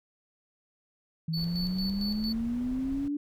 sine exponential sweep, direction up, 160 to 293.7 Hz, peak -28 dBFS, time 1.28-3.17 s, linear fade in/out 5 ms
triangle tone with tremolo, 4465 Hz, C#8, 12 cents sharp, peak -32 dBFS, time 1.33-2.33 s, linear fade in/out 10 ms, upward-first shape square, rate 4.4 Hz, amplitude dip 65%
brown noise, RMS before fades -42 dBFS, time 1.37-3.08 s, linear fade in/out 2 ms
effects none

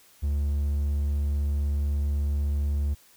triangle tone, 72 Hz, D2, 34 cents flat, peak -21 dBFS, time 0.22-2.95 s, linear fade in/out 20 ms, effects white hiss -57 dBFS RMS until 3.16 s

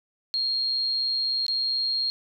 sine tone with dropouts, 4241 Hz, C8, 23 cents sharp, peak -23 dBFS, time 0.34-2.1 s, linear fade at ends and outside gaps 0 ms, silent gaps 1.465-1.482 s, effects none

